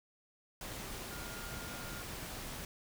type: tone in noise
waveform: sine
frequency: 1412 Hz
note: F6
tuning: 19 cents sharp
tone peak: -50 dBFS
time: 1.11-2.02 s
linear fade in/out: 2 ms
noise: pink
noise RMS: -44 dBFS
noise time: 0.61-2.65 s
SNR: -9 dB
effects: none